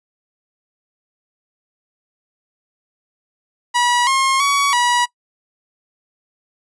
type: tone with pitch steps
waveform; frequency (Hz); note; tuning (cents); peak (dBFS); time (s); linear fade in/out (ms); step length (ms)
sawtooth; 969 / 1072 / 1127 / 969; B5 / C6 / C#6 / B5; -33 / +42 / +28 / -33; -10; 3.74-5.06; 20; 330
effects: noise-tail reverb RT60 0.1 s tail -22 dB re dry + resampled to 24000 Hz